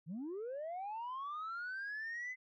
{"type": "linear sweep", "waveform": "sine", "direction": "up", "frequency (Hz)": [143.2, 2049], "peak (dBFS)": -38, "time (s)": [0.06, 2.36], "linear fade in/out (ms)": 50, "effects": ["tanh soft clip ceiling -38 dBFS"]}